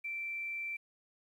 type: tone with quantisation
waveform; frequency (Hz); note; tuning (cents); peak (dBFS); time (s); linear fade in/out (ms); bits
sine; 2342; D7; -5; -36; 0.04-0.77; 10; 11
effects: none